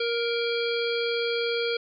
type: harmonic tone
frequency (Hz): 468.6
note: A#4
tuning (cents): +9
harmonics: 1 / 3 / 5 / 7 / 9 / 10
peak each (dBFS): -26 / -34 / -33 / -34 / -38 / -38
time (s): 0-1.77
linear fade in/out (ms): 5
effects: none